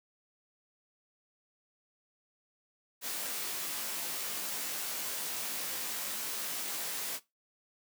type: noise with comb filter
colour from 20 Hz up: white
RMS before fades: -37 dBFS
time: 3.01-7.2 s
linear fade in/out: 50 ms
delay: 19 ms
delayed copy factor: +0.8
effects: noise-tail reverb RT60 0.2 s tail -18 dB re dry + high-pass 200 Hz 12 dB/octave